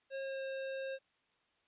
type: tone with pitch glide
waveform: square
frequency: 540 to 535.3 Hz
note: C#5 to C5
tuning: -45 to +39 cents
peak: -39 dBFS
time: 0.1-0.99 s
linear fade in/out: 50 ms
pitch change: -16 cents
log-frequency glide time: 0.22-0.43 s
effects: white hiss -75 dBFS RMS until 1.67 s + resampled to 8000 Hz